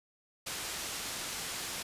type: low-pass noise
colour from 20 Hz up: white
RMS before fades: -39 dBFS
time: 0.46-1.83 s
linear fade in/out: 10 ms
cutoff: 8400 Hz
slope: 12 dB/octave
effects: resampled to 32000 Hz